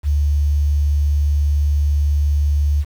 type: tone with quantisation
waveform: sine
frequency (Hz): 72.9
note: D2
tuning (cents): -12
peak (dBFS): -13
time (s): 0.03-2.85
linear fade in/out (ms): 50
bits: 7
effects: none